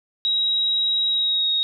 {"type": "tone with pitch glide", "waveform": "sine", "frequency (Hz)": [3830, 3758], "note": ["A#7", "A#7"], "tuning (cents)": [46, 13], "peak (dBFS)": -18, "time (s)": [0.25, 1.63], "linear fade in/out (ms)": 0, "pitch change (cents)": -33, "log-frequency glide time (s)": [1.1, 1.5], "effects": []}